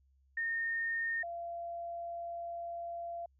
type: tone pair in turn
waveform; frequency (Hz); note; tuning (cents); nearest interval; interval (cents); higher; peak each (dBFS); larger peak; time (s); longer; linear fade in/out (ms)
sine; 1833 / 684.8; A#6 / F5; -30 / -34; octave + perfect fourth; 1704; first; -32 / -38; first; 0.37-1.23 / 1.23-3.26; second; 5
effects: added 67 Hz sine -66 dBFS peak until 3.39 s